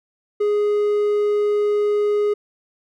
triangle tone, 415.3 Hz, G#4, in tune, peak -14 dBFS, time 0.4-2.34 s, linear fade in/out 10 ms, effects none

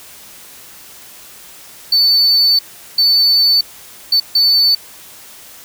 sine tone bursts at uneven times, 4505 Hz, C#8, 27 cents sharp, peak -6 dBFS, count 4, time 1.92-2.59 / 2.98-3.61 / 4.12-4.2 / 4.35-4.75 s, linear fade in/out 5 ms, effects tanh soft clip ceiling -7 dBFS + white hiss -38 dBFS RMS until 5.64 s

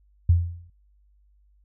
sine tone with exponential decay, 86 Hz, F2, 26 cents flat, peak -12 dBFS, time 0.29-0.7 s, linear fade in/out 5 ms, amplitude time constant 89 ms, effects noise-tail reverb RT60 0.1 s tail -20 dB re dry + added 50 Hz sine -57 dBFS peak until 1.64 s

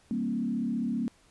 sine tone with frequency modulation, 233.1 Hz, A#3, in tune, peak -27 dBFS, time 0.11-1.08 s, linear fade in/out 0 ms, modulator 35.1 Hz, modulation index 1.1, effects pink hiss -62 dBFS RMS until 1.3 s + resampled to 24000 Hz

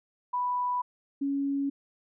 sine tone pair in turn, 987.8 / 278.6 Hz, B5 / C#4, 0 / +9 cents, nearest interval octave + minor seventh, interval 2191 cents, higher first, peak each -26 dBFS, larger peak neither, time 0.33-0.82 / 1.21-1.7 s, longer neither, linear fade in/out 10 ms, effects none

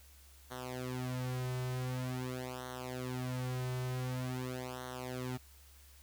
sawtooth tone with flanger, 127 Hz, B2, 49 cents sharp, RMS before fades -39 dBFS, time 0.5-5.38 s, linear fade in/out 20 ms, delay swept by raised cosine 0.4 to 3.7 ms, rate 0.46 Hz, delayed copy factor -1, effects added 69 Hz sine -58 dBFS peak until 6.02 s + white hiss -62 dBFS RMS until 6.02 s

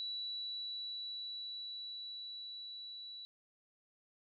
sine tone with level ramp, 3937 Hz, B7, 6 cents flat, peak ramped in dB -38 to -46 dBFS, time 0-3.25 s, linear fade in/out 0 ms, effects none

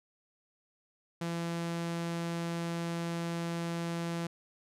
sawtooth tone, 169 Hz, E3, 43 cents sharp, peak -29 dBFS, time 1.21-4.27 s, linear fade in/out 5 ms, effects low-pass 10000 Hz 12 dB/octave

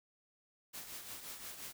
white noise with tremolo, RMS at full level -45 dBFS, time 0.73-1.73 s, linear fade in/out 20 ms, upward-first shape triangle, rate 5.7 Hz, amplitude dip 60%, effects none

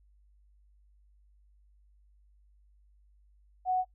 sine tone, 740 Hz, F#5, in tune, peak -25 dBFS, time 3.65-3.85 s, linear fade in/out 50 ms, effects noise-tail reverb RT60 0.1 s tail -23 dB re dry + added 50 Hz sine -60 dBFS peak until 3.94 s

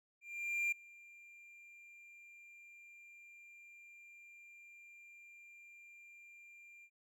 triangle tone with ADSR envelope, 2386 Hz, D7, 27 cents sharp, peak -30 dBFS, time 0.21-6.9 s, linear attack 510 ms, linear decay 6 ms, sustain -24 dB, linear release 63 ms, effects none

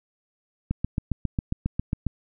click train, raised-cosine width 5 ms, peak -12 dBFS, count 11, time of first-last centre 0.71-2.067 s, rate 7.37 Hz, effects none

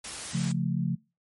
white noise, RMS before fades -37 dBFS, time 0.04-0.52 s, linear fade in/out 5 ms
sine chord, Db augmented, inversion none, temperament equal, 138.59 / 174.61 / 220 Hz, Db3 / F3 / A3, 0 / 0 / 0 cents, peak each -29 / -28 / -33 dBFS, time 0.33-0.96 s, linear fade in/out 20 ms
effects noise-tail reverb RT60 0.3 s tail -25 dB re dry + MP3 48 kbps

